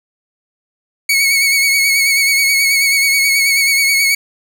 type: tone with vibrato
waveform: sawtooth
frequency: 2217 Hz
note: C#7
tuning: in tune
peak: -7 dBFS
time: 1.09-4.15 s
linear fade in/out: 5 ms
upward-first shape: sine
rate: 9.3 Hz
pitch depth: 37 cents each way
effects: none